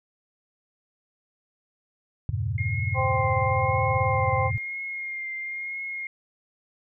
sine chord, E diminished seventh, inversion none, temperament equal, 82.41 / 98 / 116.54 / 138.59 Hz, E2 / G2 / Bb2 / Db3, 0 / 0 / 0 / 0 cents, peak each -33 / -28 / -29 / -33 dBFS, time 2.29-4.58 s, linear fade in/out 0 ms
sine tone with vibrato, 2130 Hz, C7, 30 cents sharp, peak -30 dBFS, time 2.58-6.07 s, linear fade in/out 2 ms, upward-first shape triangle, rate 1 Hz, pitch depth 31 cents each way
harmonic tone, 261.6 Hz, C4, in tune, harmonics 2 / 3 / 4, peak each -27 / -27 / -27 dBFS, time 2.94-4.51 s, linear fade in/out 50 ms
effects none

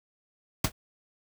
pink noise with exponential decay, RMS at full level -18 dBFS, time 0.64-0.72 s, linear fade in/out 5 ms, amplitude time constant 17 ms, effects none

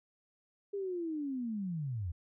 sine linear sweep, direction down, 408 to 77.78 Hz, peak -34 dBFS, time 0.73-2.12 s, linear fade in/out 10 ms, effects none

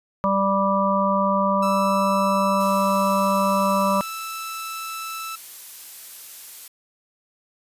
harmonic tone, 196 Hz, G3, in tune, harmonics 1 / 3 / 5 / 6, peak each -23 / -23 / -23 / -23 dBFS, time 0.24-4.01 s, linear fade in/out 0 ms
sawtooth tone, 1318.5 Hz, E6, in tune, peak -26 dBFS, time 1.62-5.36 s, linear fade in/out 10 ms
blue noise, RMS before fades -38 dBFS, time 2.6-6.68 s, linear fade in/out 5 ms
effects resampled to 32000 Hz

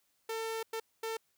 sawtooth tone bursts at uneven times, 448.4 Hz, A4, 33 cents sharp, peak -31 dBFS, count 3, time 0.29-0.63 / 0.73-0.8 / 1.03-1.17 s, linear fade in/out 5 ms, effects white hiss -75 dBFS RMS until 1.37 s

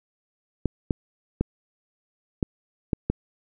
clicks, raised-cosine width 3 ms, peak -9 dBFS, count 6, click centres 0.657 / 0.908 / 1.41 / 2.428 / 2.932 / 3.1 s, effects none

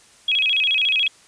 sine tone with vibrato, 2900 Hz, F#7, 35 cents flat, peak -16 dBFS, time 0.28-1.08 s, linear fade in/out 5 ms, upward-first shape square, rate 14 Hz, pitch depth 230 cents each way, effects white hiss -51 dBFS RMS until 1.27 s + resampled to 22050 Hz

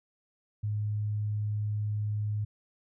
sine tone, 105.2 Hz, G#2, 23 cents sharp, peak -28 dBFS, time 0.63-2.45 s, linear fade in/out 10 ms, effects none

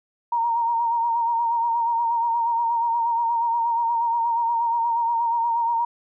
sine tone with vibrato, 932 Hz, A#5, 1 cent flat, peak -19 dBFS, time 0.32-5.85 s, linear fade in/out 5 ms, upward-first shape sine, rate 8.4 Hz, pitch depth 37 cents each way, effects none

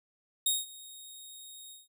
15% pulse tone with ADSR envelope, 3736 Hz, A#7, 3 cents sharp, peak -17 dBFS, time 0.46-1.88 s, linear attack 4 ms, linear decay 190 ms, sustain -22 dB, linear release 170 ms, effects none

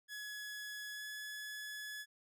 sawtooth tone with pitch glide, 1690 to 1702.7 Hz, G#6 to G#6, +30 to +43 cents, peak -40 dBFS, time 0.08-2.06 s, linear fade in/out 50 ms, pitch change +13 cents, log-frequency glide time 0.92-1.05 s, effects none

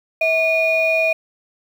sine tone pair together, 647.6 / 2445 Hz, E5 / D#7, -31 / -31 cents, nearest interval octave + major seventh, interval 2300 cents, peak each -16 dBFS, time 0.21-1.13 s, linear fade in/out 5 ms, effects tanh soft clip ceiling -9 dBFS + 7-bit

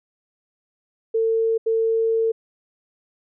sine tone bursts at uneven times, 449.9 Hz, A4, 39 cents sharp, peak -17 dBFS, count 2, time 1.14-1.58 / 1.66-2.32 s, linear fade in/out 10 ms, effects none

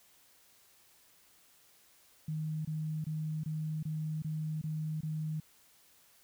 sine tone bursts, 155.56 Hz, D#3, in tune, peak -33 dBFS, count 8, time 2.28-5.401 s, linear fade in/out 5 ms, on 370 ms, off 23 ms, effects white hiss -64 dBFS RMS until 6.23 s

